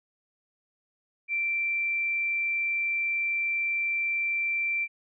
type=tone; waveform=sine; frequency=2349 Hz; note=D7; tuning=in tune; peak=-25 dBFS; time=1.28-4.88 s; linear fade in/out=50 ms; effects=none